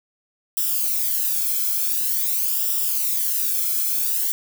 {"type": "noise with flanger", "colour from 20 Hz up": "violet", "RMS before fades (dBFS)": -22, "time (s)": [0.57, 4.32], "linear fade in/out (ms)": 0, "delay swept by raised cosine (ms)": [0.46, 1.08], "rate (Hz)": 0.47, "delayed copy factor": -0.7, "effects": []}